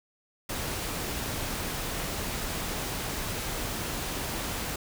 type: noise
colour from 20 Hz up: pink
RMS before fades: -33 dBFS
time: 0.49-4.76 s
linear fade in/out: 5 ms
effects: none